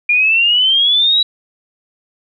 sine exponential sweep, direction up, 2400 to 3920 Hz, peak -9 dBFS, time 0.09-1.23 s, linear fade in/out 5 ms, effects none

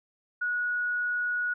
sine tone, 1459 Hz, F#6, 25 cents flat, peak -26 dBFS, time 0.41-1.54 s, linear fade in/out 10 ms, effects none

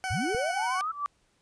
20% pulse tone with vibrato, 748 Hz, F#5, 19 cents sharp, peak -25 dBFS, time 0.04-0.81 s, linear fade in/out 0 ms, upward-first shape triangle, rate 12 Hz, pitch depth 31 cents each way
sine linear sweep, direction up, 66.3 to 1340 Hz, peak -28 dBFS, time 0.1-0.92 s, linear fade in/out 10 ms
click, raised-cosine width 5 ms, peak -26 dBFS, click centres 0.348 s
sine tone with exponential growth, 1160 Hz, D6, 22 cents flat, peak -24 dBFS, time 0.78-1.06 s, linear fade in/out 0 ms, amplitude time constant 59 ms
effects pink hiss -69 dBFS RMS until 1.41 s + resampled to 22050 Hz

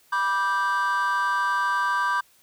triangle chord, G major, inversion first, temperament just, 980 / 1176 / 1568 Hz, B5 / D6 / G6, -14 / +2 / 0 cents, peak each -23 dBFS, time 0.12-2.21 s, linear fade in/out 10 ms, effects tanh soft clip ceiling -14 dBFS + white hiss -59 dBFS RMS until 2.42 s

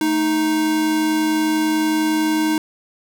square tone pair together, 220 / 311.1 Hz, A3 / D#4, 0 / 0 cents, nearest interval tritone, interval 600 cents, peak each -29 / -17 dBFS, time 0.01-2.58 s, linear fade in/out 2 ms, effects none

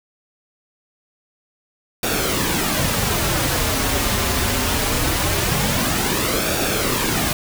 pink noise with flanger, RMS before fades -20 dBFS, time 2.03-7.33 s, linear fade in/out 2 ms, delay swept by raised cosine 0.97 to 6.37 ms, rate 0.22 Hz, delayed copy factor -0.55, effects none

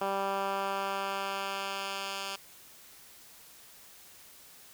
10% pulse tone with band-pass filter sweep, 196 Hz, G3, in tune, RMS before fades -34 dBFS, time 0.01-2.36 s, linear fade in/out 5 ms, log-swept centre 820 to 3900 Hz, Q 0.75, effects white hiss -54 dBFS RMS until 4.73 s

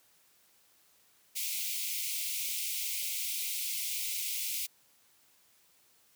white high-pass noise, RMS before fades -35 dBFS, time 1.35-4.67 s, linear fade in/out 20 ms, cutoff 2100 Hz, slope 96 dB/octave, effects white hiss -66 dBFS RMS until 6.15 s + high-pass 60 Hz 12 dB/octave

